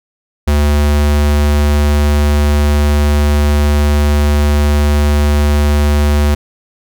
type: tone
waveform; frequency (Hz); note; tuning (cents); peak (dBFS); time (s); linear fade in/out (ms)
square; 73.42; D2; 0; -9; 0.47-6.35; 10
effects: none